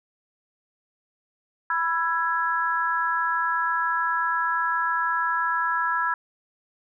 sine chord, E major, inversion second, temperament equal with one note detuned, 987.8 / 1335.4 / 1661.2 Hz, B5 / E6 / G#6, 0 / +22 / 0 cents, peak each -26 dBFS, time 1.7-6.14 s, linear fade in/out 2 ms, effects none

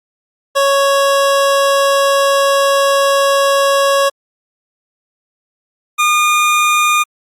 25% pulse tone pair in turn, 554.4 / 1216.2 Hz, C#5 / D#6, 0 / -40 cents, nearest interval octave + major second, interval 1360 cents, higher second, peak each -6 dBFS, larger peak neither, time 0.55-4.1 / 5.98-7.04 s, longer first, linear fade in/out 20 ms, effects low-pass 12000 Hz 12 dB/octave + Opus 48 kbps

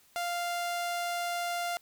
sawtooth tone, 697 Hz, F5, 4 cents flat, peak -27 dBFS, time 0.16-1.77 s, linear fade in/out 0 ms, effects white hiss -63 dBFS RMS until 1.81 s

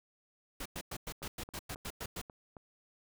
pink noise bursts, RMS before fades -41 dBFS, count 11, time 0.6-2.216 s, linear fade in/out 5 ms, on 56 ms, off 100 ms
click train, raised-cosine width 1 ms, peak -34 dBFS, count 6, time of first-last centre 1.22-2.568 s, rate 3.71 Hz
effects none

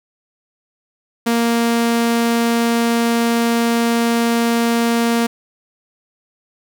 sawtooth tone, 233.1 Hz, A#3, in tune, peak -10 dBFS, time 1.26-5.27 s, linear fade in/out 10 ms, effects none

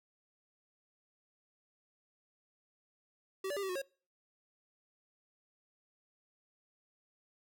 square tone with pitch steps, 383.3 / 577 / 400.3 / 383.4 / 364.3 / 545 Hz, G4 / D5 / G4 / G4 / F#4 / C#5, -39 / -31 / +36 / -38 / -27 / -29 cents, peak -36 dBFS, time 3.44-3.818 s, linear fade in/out 5 ms, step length 63 ms, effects noise-tail reverb RT60 0.4 s tail -25 dB re dry

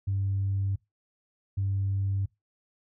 sine tone pair in turn, 98 / 98 Hz, G2 / G2, 0 / 0 cents, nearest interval unison, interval 0 cents, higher neither, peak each -24 dBFS, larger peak neither, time 0.07-0.76 / 1.57-2.26 s, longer neither, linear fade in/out 10 ms, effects noise-tail reverb RT60 0.2 s tail -23 dB re dry + tanh soft clip ceiling -21 dBFS

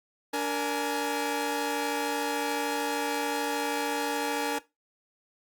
sawtooth tone cluster, 290.8 / 465.6 / 839 Hz, D4 / A#4 / G#5, -17 / -2 / +17 cents, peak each -28 dBFS, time 0.33-4.59 s, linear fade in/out 10 ms, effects noise-tail reverb RT60 0.2 s tail -17 dB re dry + Opus 48 kbps

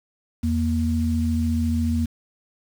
sine tone pair together, 83.05 / 234.9 Hz, E2 / A#3, +13 / +13 cents, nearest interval octave + tritone, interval 1800 cents, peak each -22 dBFS, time 0.43-2.06 s, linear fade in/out 10 ms, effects 7-bit

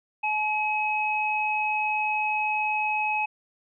sine tone pair together, 853.5 / 2552 Hz, G#5 / D#7, +47 / +43 cents, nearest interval octave + perfect fifth, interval 1896 cents, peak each -26 / -26 dBFS, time 0.23-3.26 s, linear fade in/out 10 ms, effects none

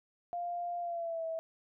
sine tone with pitch glide, 698.5 to 651.7 Hz, F5 to E5, 0 to -20 cents, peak -34 dBFS, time 0.33-1.39 s, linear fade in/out 0 ms, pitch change -120 cents, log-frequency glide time 0.8-1.25 s, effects none

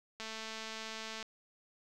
click train, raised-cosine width 0.2 ms, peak -26 dBFS, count 228, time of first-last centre 0.2-1.227 s, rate 221 Hz, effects none

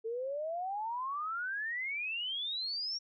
sine exponential sweep, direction up, 439.7 to 5650 Hz, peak -34 dBFS, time 0.04-2.99 s, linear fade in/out 20 ms, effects none

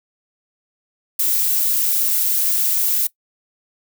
violet noise, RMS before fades -18 dBFS, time 1.19-3.07 s, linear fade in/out 5 ms, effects noise-tail reverb RT60 0.1 s tail -20 dB re dry

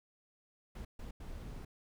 brown noise bursts at uneven times, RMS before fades -45 dBFS, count 3, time 0.75-0.85 / 0.99-1.11 / 1.2-1.65 s, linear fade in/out 5 ms, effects none

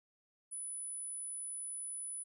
sine tone, 9970 Hz, D#9, 2 cents sharp, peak -40 dBFS, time 0.51-2.24 s, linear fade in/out 20 ms, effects none

